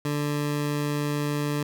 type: tone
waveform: 20% pulse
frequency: 146.7 Hz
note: D3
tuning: 2 cents flat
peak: -20 dBFS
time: 0.05-1.63 s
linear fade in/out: 2 ms
effects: none